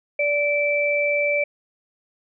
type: tone pair together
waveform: sine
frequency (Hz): 582 / 2328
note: D5 / D7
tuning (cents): -16 / -16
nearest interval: 2 octaves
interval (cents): 2400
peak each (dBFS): -21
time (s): 0.19-1.44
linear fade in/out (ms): 5
effects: none